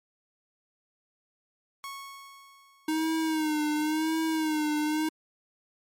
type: tone with exponential decay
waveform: sawtooth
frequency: 1103 Hz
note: C#6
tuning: 9 cents flat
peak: -32 dBFS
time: 1.84-3.5 s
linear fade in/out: 0 ms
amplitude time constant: 360 ms
type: tone with vibrato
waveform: square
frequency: 311.1 Hz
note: D#4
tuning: in tune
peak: -26 dBFS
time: 2.88-5.09 s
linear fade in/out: 5 ms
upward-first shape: sine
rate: 0.94 Hz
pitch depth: 58 cents each way
effects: MP3 64 kbps